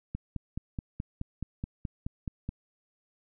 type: click train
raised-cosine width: 5 ms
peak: -21 dBFS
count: 12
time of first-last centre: 0.15-2.49 s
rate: 4.7 Hz
effects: none